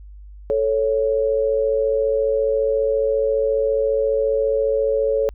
sine tone pair together, 439.4 / 554 Hz, A4 / C#5, -2 / -1 cents, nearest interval major third, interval 401 cents, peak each -19 dBFS, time 0.5-5.29 s, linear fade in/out 0 ms, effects added 50 Hz sine -37 dBFS peak until 5.34 s

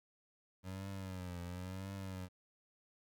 25% pulse tone with vibrato, 92.5 Hz, F#2, in tune, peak -39 dBFS, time 0.63-2.29 s, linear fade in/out 50 ms, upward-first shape triangle, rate 0.96 Hz, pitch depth 110 cents each way, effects 12-bit

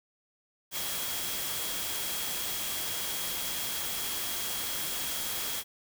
sine tone in noise, 3285 Hz, G#7, 20 cents flat, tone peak -41 dBFS, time 0.71-5.64 s, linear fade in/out 50 ms, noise white, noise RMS -34 dBFS, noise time 0.71-5.64 s, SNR -10 dB, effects none

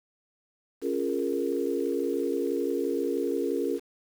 sine chord, Bb minor seventh, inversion first, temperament equal, 277.2 / 349.2 / 415.3 / 466.2 Hz, Db4 / F4 / Ab4 / Bb4, 0 / 0 / 0 / 0 cents, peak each -31 dBFS, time 0.81-3.8 s, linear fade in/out 50 ms, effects 8-bit

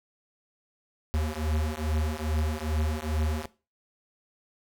square beating tone pair, 76 / 78.4 Hz, D#2 / D#2, -40 / +14 cents, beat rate 2.4 Hz, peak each -30 dBFS, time 1.14-3.46 s, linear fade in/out 0 ms, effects noise-tail reverb RT60 0.3 s tail -18 dB re dry

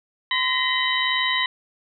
sine tone cluster, 1027 / 1885 / 2027 / 3044 / 3838 Hz, C6 / A#6 / B6 / F#7 / A#7, -33 / +19 / +45 / +48 / +50 cents, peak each -26 dBFS, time 0.31-1.46 s, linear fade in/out 2 ms, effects none

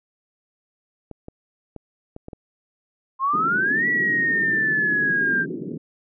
clicks, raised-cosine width 2 ms, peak -23 dBFS, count 6, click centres 1.113 / 1.284 / 1.763 / 2.164 / 2.284 / 2.332 s
sine exponential two-way sweep, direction up then down, 1046.5 to 1952 to 1577 Hz, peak -18 dBFS, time 3.19-5.46 s, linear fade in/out 50 ms, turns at 3.87 s
white band-pass noise, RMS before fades -31 dBFS, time 3.33-5.78 s, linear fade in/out 10 ms, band 140 to 400 Hz, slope 48 dB/octave
effects none

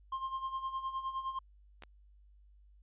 triangle tone with tremolo, 1060 Hz, C6, 22 cents sharp, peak -31 dBFS, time 0.12-1.39 s, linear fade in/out 5 ms, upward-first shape sine, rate 9.7 Hz, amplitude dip 70%
clicks, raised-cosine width 0.3 ms, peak -33 dBFS, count 2, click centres 1.823 / 1.836 s
effects added 50 Hz sine -58 dBFS peak until 2.82 s + resampled to 8000 Hz

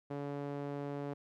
sawtooth tone with band-pass filter, 142.8 Hz, D3, 48 cents flat, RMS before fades -40 dBFS, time 0.1-1.14 s, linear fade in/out 10 ms, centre 450 Hz, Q 0.98, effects none

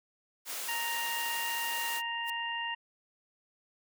white noise, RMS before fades -38 dBFS, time 0.45-2.02 s, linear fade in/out 50 ms
harmonic tone, 932.3 Hz, A#5, in tune, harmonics 1 / 2 / 3, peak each -37 / -37 / -37 dBFS, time 0.68-2.75 s, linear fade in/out 10 ms
blue noise with exponential growth, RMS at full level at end -37 dBFS, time 2.23-2.3 s, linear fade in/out 2 ms, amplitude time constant 15 ms
effects high-pass 400 Hz 12 dB/octave

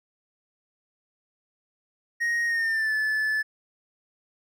triangle tone with pitch glide, 1873 to 1737.5 Hz, A#6 to A6, +8 to -22 cents, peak -21 dBFS, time 2.2-3.43 s, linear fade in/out 20 ms, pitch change -130 cents, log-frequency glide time 2.46-2.94 s, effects none

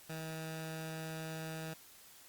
15% pulse tone with notch filter, 159.9 Hz, D#3, 48 cents sharp, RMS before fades -43 dBFS, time 0.09-1.74 s, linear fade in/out 10 ms, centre 380 Hz, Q 1.4, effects white hiss -58 dBFS RMS until 2.28 s + Opus 48 kbps

